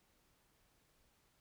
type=silence; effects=pink hiss -74 dBFS RMS until 1.4 s

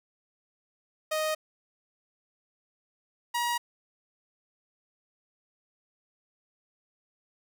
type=tone pair in turn; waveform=sawtooth; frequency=622.3 / 954.9 Hz; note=D#5 / A#5; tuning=0 / +41 cents; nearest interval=perfect fifth; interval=741 cents; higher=second; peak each=-23 dBFS; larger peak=neither; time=1.11-1.35 / 3.34-3.58 s; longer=neither; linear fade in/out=10 ms; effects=none

